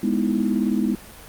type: chord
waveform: sine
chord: E major seventh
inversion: first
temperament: equal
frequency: 207.7 / 246.9 / 311.1 / 329.6 Hz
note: G#3 / B3 / D#4 / E4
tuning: 0 / 0 / 0 / 0 cents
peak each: -22 / -23 / -27 / -27 dBFS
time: 0.03-0.95 s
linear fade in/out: 5 ms
effects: pink hiss -42 dBFS RMS until 1.28 s + Opus 32 kbps